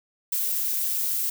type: noise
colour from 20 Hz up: violet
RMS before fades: -26 dBFS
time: 0.32-1.3 s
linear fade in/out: 5 ms
effects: none